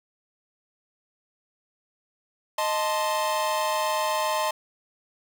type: chord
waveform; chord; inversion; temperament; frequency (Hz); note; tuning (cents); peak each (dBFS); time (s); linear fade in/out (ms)
45% pulse; A diminished; second; equal; 622.3 / 880 / 1046.5; Eb5 / A5 / C6; 0 / 0 / 0; -28; 2.58-4.51; 5
effects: none